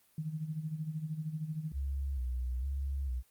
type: tone with tremolo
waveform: sine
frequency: 156.1 Hz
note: D#3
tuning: 6 cents sharp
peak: -32 dBFS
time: 0.18-1.72 s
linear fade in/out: 2 ms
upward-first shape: sine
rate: 13 Hz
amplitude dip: 70%
type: tone with vibrato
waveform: sine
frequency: 65.41 Hz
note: C2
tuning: in tune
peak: -32 dBFS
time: 1.72-3.23 s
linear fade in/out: 50 ms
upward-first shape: square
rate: 1.1 Hz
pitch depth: 85 cents each way
effects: white hiss -68 dBFS RMS until 3.3 s + Opus 32 kbps